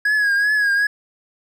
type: tone with vibrato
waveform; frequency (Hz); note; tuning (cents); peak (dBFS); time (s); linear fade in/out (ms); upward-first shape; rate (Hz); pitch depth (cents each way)
triangle; 1661.2; G#6; 0; -13; 0.05-0.87; 5; triangle; 2.6; 66
effects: none